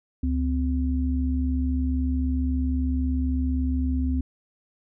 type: tone pair together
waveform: sine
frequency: 71.11 / 257.1 Hz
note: C#2 / C4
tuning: +45 / -30 cents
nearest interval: octave + minor seventh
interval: 2225 cents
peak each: -23 / -26 dBFS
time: 0.23-4.21 s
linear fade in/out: 5 ms
effects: none